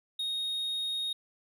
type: tone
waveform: triangle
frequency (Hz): 3729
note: A#7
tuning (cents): 0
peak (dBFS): -29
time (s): 0.19-1.13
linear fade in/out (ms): 5
effects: none